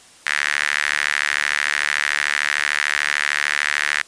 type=tone with high-pass filter; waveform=sawtooth; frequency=73.42 Hz; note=D2; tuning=in tune; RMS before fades=-21 dBFS; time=0.26-4.02 s; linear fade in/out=5 ms; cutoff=1800 Hz; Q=4.2; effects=white hiss -47 dBFS RMS until 4.07 s + resampled to 22050 Hz